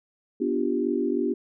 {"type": "chord", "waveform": "sine", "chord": "G dominant seventh", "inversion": "first", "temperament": "equal", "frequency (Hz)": [246.9, 293.7, 349.2, 392], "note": ["B3", "D4", "F4", "G4"], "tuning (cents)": [0, 0, 0, 0], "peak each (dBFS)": -28, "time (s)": [0.4, 1.34], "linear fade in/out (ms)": 10, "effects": []}